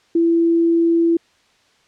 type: tone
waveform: sine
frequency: 334.7 Hz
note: E4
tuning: 26 cents sharp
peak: -12 dBFS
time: 0.15-1.17 s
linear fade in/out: 5 ms
effects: white hiss -57 dBFS RMS until 1.87 s + low-pass 5000 Hz 12 dB/octave